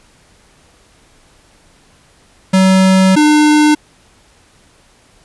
square tone pair in turn, 189.1 / 301.3 Hz, F#3 / D4, +38 / +44 cents, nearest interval minor sixth, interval 806 cents, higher second, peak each -7 dBFS, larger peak neither, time 2.53-3.16 / 3.16-3.75 s, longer first, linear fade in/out 10 ms, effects pink hiss -49 dBFS RMS until 5.24 s + resampled to 24000 Hz

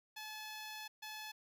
10% pulse tone bursts at uneven times, 860 Hz, A5, 40 cents flat, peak -37 dBFS, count 2, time 0.16-0.88 / 1.02-1.32 s, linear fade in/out 10 ms, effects none

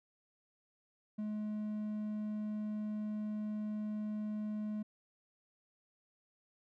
triangle tone, 212.1 Hz, G#3, 37 cents sharp, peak -34 dBFS, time 1.18-4.83 s, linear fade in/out 10 ms, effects none

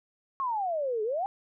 sine exponential two-way sweep, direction down then up, 1108.7 to 415.3 to 818 Hz, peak -27 dBFS, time 0.4-1.26 s, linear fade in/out 0 ms, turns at 1.03 s, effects none

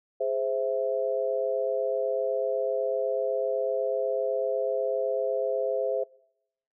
sine chord, Ab augmented, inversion none, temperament equal, 415.3 / 523.3 / 659.3 Hz, Ab4 / C5 / E5, 0 / 0 / 0 cents, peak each -31 / -27 / -30 dBFS, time 0.2-6.04 s, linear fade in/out 10 ms, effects noise-tail reverb RT60 0.8 s tail -25 dB re dry

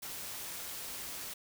white noise with amplitude modulation, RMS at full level -41 dBFS, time 0.02-1.34 s, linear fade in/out 10 ms, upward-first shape sine, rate 191 Hz, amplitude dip 30%, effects none

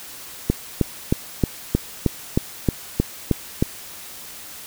click train, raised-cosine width 3 ms, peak -3 dBFS, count 11, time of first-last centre 0.5-3.625 s, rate 3.2 Hz, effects white hiss -38 dBFS RMS until 4.66 s

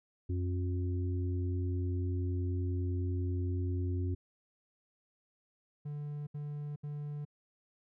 harmonic tone, 90.2 Hz, F#2, 44 cents flat, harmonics 1 / 3 / 4, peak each -31 / -41 / -43 dBFS, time 0.29-4.15 s, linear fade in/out 10 ms
triangle tone bursts, 146.9 Hz, D3, 1 cent sharp, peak -35 dBFS, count 3, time 5.85-7.252 s, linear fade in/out 10 ms, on 420 ms, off 71 ms
effects none

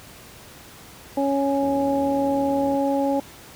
harmonic tone, 277.2 Hz, C#4, in tune, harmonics 1 / 2 / 3, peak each -22 / -23 / -26 dBFS, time 1.17-3.2 s, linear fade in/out 5 ms
click train, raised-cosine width 2 ms, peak -26 dBFS, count 90, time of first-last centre 1.63-2.748 s, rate 79.6 Hz
effects pink hiss -44 dBFS RMS until 3.55 s + high-pass 60 Hz 12 dB/octave

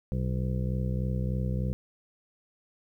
harmonic tone, 63.3 Hz, B1, 43 cents sharp, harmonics 1 / 2 / 3 / 5 / 6 / 7 / 8, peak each -31 / -30 / -33 / -46 / -48 / -46 / -42 dBFS, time 0.12-1.73 s, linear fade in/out 0 ms, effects 11-bit

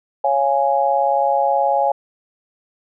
sine chord, Db major, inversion none, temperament just, 554.4 / 693 / 831.5 Hz, Db5 / F5 / Ab5, 0 / -14 / +2 cents, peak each -19 / -20 / -17 dBFS, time 0.24-1.92 s, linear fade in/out 5 ms, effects none

